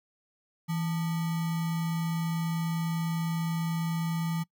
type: tone with sample-and-hold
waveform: sine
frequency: 164.81 Hz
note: E3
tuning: in tune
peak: -27 dBFS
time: 0.68-4.44 s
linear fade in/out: 20 ms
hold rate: 1050 Hz
effects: noise-tail reverb RT60 0.1 s tail -23 dB re dry